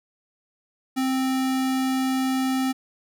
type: tone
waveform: square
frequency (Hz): 262.1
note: C4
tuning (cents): +3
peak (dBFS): -22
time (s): 0.96-2.73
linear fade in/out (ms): 20
effects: none